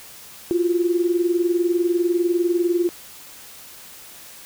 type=tone pair together; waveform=sine; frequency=345.3 / 365.3 Hz; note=F4 / F#4; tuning=-20 / -22 cents; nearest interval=minor second; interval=98 cents; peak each=-18 / -23 dBFS; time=0.51-2.89 s; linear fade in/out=0 ms; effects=white hiss -42 dBFS RMS until 4.45 s